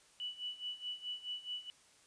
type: tone with tremolo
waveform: sine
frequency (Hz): 2960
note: F#7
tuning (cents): 0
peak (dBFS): -37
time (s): 0.2-1.7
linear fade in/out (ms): 0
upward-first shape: sine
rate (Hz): 4.7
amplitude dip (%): 85
effects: white hiss -65 dBFS RMS until 2.06 s + resampled to 22050 Hz